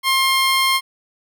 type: tone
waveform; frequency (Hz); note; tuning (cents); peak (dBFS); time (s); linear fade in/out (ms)
15% pulse; 1064; C6; +29; -8; 0.03-0.81; 50
effects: none